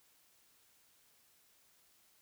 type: silence
effects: white hiss -69 dBFS RMS until 2.21 s